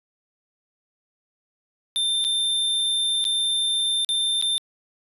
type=tone with dropouts; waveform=square; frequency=3583 Hz; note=A7; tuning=31 cents sharp; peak=-21 dBFS; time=1.96-4.58 s; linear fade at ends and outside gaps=0 ms; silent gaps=2.242-2.248 / 3.242-3.251 / 4.047-4.09 / 4.414-4.424 s; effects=resampled to 32000 Hz